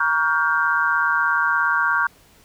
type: chord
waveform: sine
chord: G half-diminished seventh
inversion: first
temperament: just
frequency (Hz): 940.8 / 1128.9 / 1411.2 / 1568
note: Bb5 / Db6 / F6 / G6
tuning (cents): +16 / +31 / +18 / 0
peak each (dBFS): -25 / -23 / -21 / -21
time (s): 0-2.07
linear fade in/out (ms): 5
effects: pink hiss -53 dBFS RMS until 2.44 s